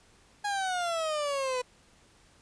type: exponential sweep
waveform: 30% pulse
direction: down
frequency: 830.6 to 494 Hz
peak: -26 dBFS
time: 0.44-1.62 s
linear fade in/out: 10 ms
effects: pink hiss -61 dBFS RMS until 2.41 s + resampled to 22050 Hz

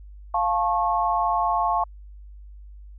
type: chord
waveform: sine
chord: F augmented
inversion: none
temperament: just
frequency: 698.5 / 873.1 / 1091.3 Hz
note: F5 / A5 / C#6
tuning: 0 / -14 / -27 cents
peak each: -24 dBFS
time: 0.34-1.84 s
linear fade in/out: 5 ms
effects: added 50 Hz sine -40 dBFS peak until 2.98 s

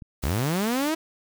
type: click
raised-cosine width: 5 ms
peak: -28 dBFS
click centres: 0.022 s
type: noise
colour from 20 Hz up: white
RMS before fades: -39 dBFS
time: 0.22-0.9 s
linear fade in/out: 10 ms
type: linear sweep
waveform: sawtooth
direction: up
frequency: 57.3 to 328.1 Hz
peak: -19 dBFS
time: 0.23-0.95 s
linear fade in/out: 10 ms
effects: none

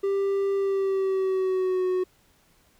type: tone with pitch glide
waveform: triangle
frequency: 394.4 to 368 Hz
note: G4 to F#4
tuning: +11 to -9 cents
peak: -20 dBFS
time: 0.03-2.04 s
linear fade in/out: 10 ms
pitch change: -120 cents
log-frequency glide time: 0.56-1.86 s
effects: pink hiss -62 dBFS RMS until 2.79 s

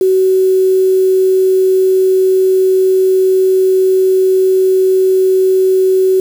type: tone with quantisation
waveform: sine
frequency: 376.7 Hz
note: F#4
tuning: 31 cents sharp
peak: -7 dBFS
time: 0.01-6.2 s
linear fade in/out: 2 ms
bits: 5
effects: none

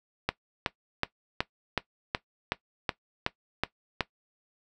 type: click train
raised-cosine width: 0.3 ms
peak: -9 dBFS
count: 11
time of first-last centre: 0.29-4.007 s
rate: 2.69 Hz
effects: noise-tail reverb RT60 0.1 s tail -17 dB re dry

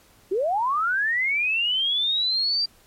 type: linear sweep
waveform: sine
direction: up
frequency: 349.2 to 4737 Hz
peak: -20 dBFS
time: 0.31-2.66 s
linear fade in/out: 10 ms
effects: pink hiss -56 dBFS RMS until 2.86 s + MP3 64 kbps

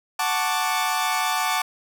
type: chord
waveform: sawtooth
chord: D major seventh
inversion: first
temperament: equal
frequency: 740 / 880 / 1108.7 / 1174.7 Hz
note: F#5 / A5 / C#6 / D6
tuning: 0 / 0 / 0 / 0 cents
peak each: -23 / -22 / -26 / -23 dBFS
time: 0.19-1.62 s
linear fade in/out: 5 ms
effects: none

